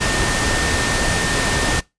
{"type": "tone in noise", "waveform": "sine", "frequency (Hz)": 1815, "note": "A#6", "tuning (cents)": -47, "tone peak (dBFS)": -24, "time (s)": [0, 1.81], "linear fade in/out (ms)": 20, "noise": "pink", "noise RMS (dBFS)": -19, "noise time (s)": [0, 1.81], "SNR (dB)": -8, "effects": ["noise-tail reverb RT60 0.2 s tail -22 dB re dry", "resampled to 22050 Hz"]}